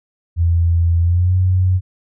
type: tone with pitch glide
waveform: sine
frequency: 84.6 to 92.26 Hz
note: E2 to F#2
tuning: +45 to -4 cents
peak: -11 dBFS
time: 0.36-1.81 s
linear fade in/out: 50 ms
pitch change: +151 cents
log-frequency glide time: 1.01-1.35 s
effects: none